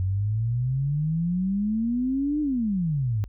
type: exponential two-way sweep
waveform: sine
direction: up then down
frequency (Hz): 91.1 to 305 to 99.2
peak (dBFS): -22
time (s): 0-3.24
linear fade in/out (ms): 0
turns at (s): 2.41
effects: added 50 Hz sine -40 dBFS peak until 3.28 s